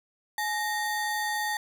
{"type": "ring-modulated tone", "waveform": "square", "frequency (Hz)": 1352, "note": "E6", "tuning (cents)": 43, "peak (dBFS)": -25, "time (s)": [0.38, 1.57], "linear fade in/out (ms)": 2, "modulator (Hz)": 507, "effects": []}